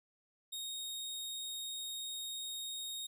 sawtooth tone, 3729 Hz, A#7, in tune, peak -37 dBFS, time 0.52-3.07 s, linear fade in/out 10 ms, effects none

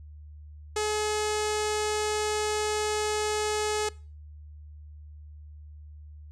sawtooth tone with low-pass filter, 424.6 Hz, G#4, 38 cents sharp, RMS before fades -28 dBFS, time 0.76-3.89 s, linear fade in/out 5 ms, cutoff 7800 Hz, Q 2.6, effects noise-tail reverb RT60 0.4 s tail -22 dB re dry + added 75 Hz sine -43 dBFS peak until 6.31 s

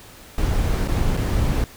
brown noise with dropouts, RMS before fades -20 dBFS, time 0.38-1.64 s, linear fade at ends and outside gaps 1 ms, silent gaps 0.875-0.885 / 1.167-1.172 s, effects pink hiss -44 dBFS RMS until 1.76 s

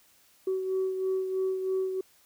sine beating tone pair, 377.5 / 380.6 Hz, F#4 / F#4, +35 / +49 cents, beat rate 3.1 Hz, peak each -26 / -35 dBFS, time 0.47-2.01 s, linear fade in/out 5 ms, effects tanh soft clip ceiling -22 dBFS + white hiss -62 dBFS RMS until 2.25 s

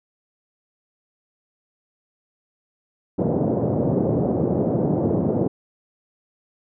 pink band-pass noise, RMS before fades -21 dBFS, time 3.18-5.48 s, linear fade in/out 10 ms, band 120 to 590 Hz, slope 24 dB/octave, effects none

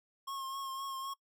square tone with vibrato, 1080 Hz, C#6, 45 cents flat, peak -39 dBFS, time 0.27-1.14 s, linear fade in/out 10 ms, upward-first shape triangle, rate 3.9 Hz, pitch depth 33 cents each way, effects noise-tail reverb RT60 0.1 s tail -22 dB re dry

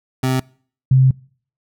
25% pulse / sine tone pair in turn, 130 / 131.21 Hz, C3 / C3, -11 / +5 cents, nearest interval unison, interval 16 cents, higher second, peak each -12 / -8 dBFS, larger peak second, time 0.23-0.4 / 0.91-1.11 s, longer second, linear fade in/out 5 ms, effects noise-tail reverb RT60 0.5 s tail -25 dB re dry

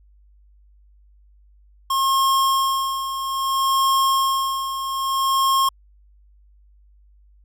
square tone with tremolo, 1076 Hz, C6, 48 cents sharp, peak -16 dBFS, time 1.9-5.69 s, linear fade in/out 5 ms, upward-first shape sine, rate 0.61 Hz, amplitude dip 65%, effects added 50 Hz sine -50 dBFS peak until 7.44 s

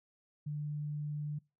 sine tone, 148.5 Hz, D3, 20 cents sharp, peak -35 dBFS, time 0.46-1.39 s, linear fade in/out 10 ms, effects noise-tail reverb RT60 0.3 s tail -25 dB re dry

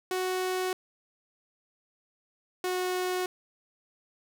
sawtooth tone pair in turn, 370 / 365.8 Hz, F#4 / F#4, 0 / -20 cents, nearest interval unison, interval 20 cents, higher first, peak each -24 dBFS, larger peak neither, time 0.11-0.73 / 2.64-3.26 s, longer neither, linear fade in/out 2 ms, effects none

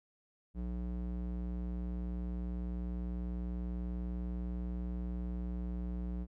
square tone with band-pass filter, 60.1 Hz, B1, 46 cents flat, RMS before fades -38 dBFS, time 0.54-6.27 s, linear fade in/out 50 ms, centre 140 Hz, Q 0.96, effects none

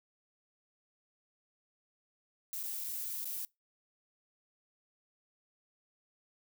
violet noise with dropouts, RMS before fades -39 dBFS, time 2.53-3.45 s, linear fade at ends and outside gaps 0 ms, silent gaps 2.63-2.636 / 2.84-2.844 / 3.245-3.255 s, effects noise-tail reverb RT60 0.2 s tail -24 dB re dry

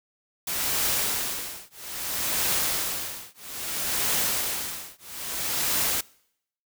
white noise with tremolo, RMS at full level -24 dBFS, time 0.47-6.01 s, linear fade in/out 5 ms, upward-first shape triangle, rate 0.61 Hz, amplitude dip 100%, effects noise-tail reverb RT60 0.7 s tail -23 dB re dry

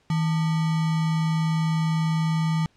sine tone with sample-and-hold, 160.6 Hz, E3, 45 cents flat, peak -20 dBFS, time 0.1-2.66 s, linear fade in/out 2 ms, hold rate 1050 Hz, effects pink hiss -63 dBFS RMS until 2.76 s + low-pass 6000 Hz 12 dB/octave

